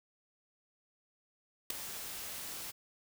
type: noise with ADSR envelope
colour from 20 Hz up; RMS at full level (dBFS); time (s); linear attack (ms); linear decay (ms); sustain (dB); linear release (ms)
white; -29; 1.7-2.72; 4; 5; -14; 22
effects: none